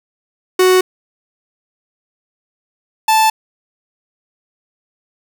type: tone pair in turn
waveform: 45% pulse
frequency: 370 / 878.1 Hz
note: F#4 / A5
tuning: 0 / -4 cents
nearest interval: octave + minor third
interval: 1496 cents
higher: second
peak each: -8 / -9 dBFS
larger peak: first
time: 0.59-0.81 / 3.08-3.3 s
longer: neither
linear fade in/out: 5 ms
effects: 8-bit